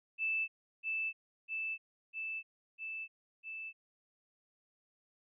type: tone with echo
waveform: sine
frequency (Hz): 2637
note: E7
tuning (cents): 0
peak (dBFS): -31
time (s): 0.18-0.48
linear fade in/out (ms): 50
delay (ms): 650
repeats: 5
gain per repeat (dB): -2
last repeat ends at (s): 3.73
effects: none